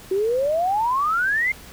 sine exponential sweep, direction up, 370 to 2142 Hz, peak -18 dBFS, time 0.11-1.52 s, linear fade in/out 5 ms, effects pink hiss -43 dBFS RMS until 1.72 s

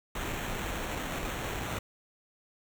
pink noise with sample-and-hold, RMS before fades -35 dBFS, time 0.15-1.79 s, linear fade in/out 5 ms, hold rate 4900 Hz, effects none

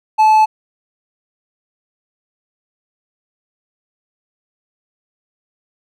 triangle tone, 867 Hz, A5, 26 cents flat, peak -5 dBFS, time 0.18-0.46 s, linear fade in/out 20 ms, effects none

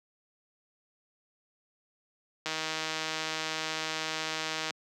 click train, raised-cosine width 0.2 ms, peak -15 dBFS, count 356, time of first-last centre 2.46-4.707 s, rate 158 Hz, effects high-pass 200 Hz 12 dB/octave

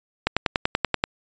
click train, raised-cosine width 0.3 ms, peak -3 dBFS, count 9, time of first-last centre 0.27-1.039 s, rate 10.4 Hz, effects resampled to 16000 Hz

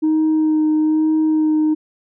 sine tone with vibrato, 311.1 Hz, D#4, in tune, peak -11 dBFS, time 0.02-1.75 s, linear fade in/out 20 ms, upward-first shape sine, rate 1.1 Hz, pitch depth 14 cents each way, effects tanh soft clip ceiling -11 dBFS

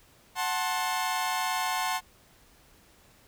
sawtooth chord, F# diminished, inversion none, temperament equal with one note detuned, 740 / 880 / 1062.3 Hz, F#5 / A5 / C6, 0 / 0 / +26 cents, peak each -28 dBFS, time 0.35-2.01 s, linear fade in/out 50 ms, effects pink hiss -59 dBFS RMS until 3.27 s

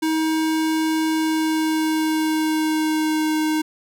square tone with pitch glide, 317.1 to 310.9 Hz, D#4 to D#4, +33 to -1 cents, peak -19 dBFS, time 0.02-3.62 s, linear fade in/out 10 ms, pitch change -34 cents, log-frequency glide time 1.08-3.36 s, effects none

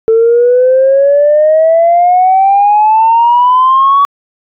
sine exponential sweep, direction up, 444.5 to 1138 Hz, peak -3 dBFS, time 0.08-4.05 s, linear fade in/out 0 ms, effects tanh soft clip ceiling 0 dBFS

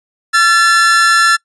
45% pulse tone pair together, 1355.8 / 1741 Hz, E6 / A6, +48 / -19 cents, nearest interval major third, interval 433 cents, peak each -10 dBFS, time 0.33-1.37 s, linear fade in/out 20 ms, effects noise-tail reverb RT60 0.1 s tail -23 dB re dry + resampled to 22050 Hz

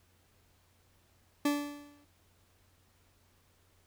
40% pulse tone with exponential decay, 290 Hz, D4, 22 cents flat, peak -24 dBFS, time 1.45-2.05 s, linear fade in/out 5 ms, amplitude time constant 130 ms, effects added 89 Hz sine -69 dBFS peak until 3.86 s + pink hiss -69 dBFS RMS until 3.86 s

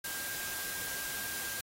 sine tone in noise, 1600 Hz, G6, 35 cents sharp, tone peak -43 dBFS, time 0.04-1.61 s, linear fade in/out 5 ms, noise white, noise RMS -39 dBFS, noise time 0.04-1.61 s, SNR -7 dB, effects AAC 48 kbps

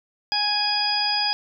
harmonic tone with a mistuned harmonic, 830.6 Hz, G#5, in tune, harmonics 1 / 2 / 3 / 4 / 6, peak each -26 / -32 / -32 / -31 / -22 dBFS, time 0.32-1.33 s, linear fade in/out 0 ms, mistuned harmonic 6, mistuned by -16 cents, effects none

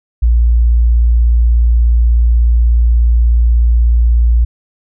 sine tone, 58.27 Hz, A#1, in tune, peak -6 dBFS, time 0.22-4.45 s, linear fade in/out 10 ms, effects none

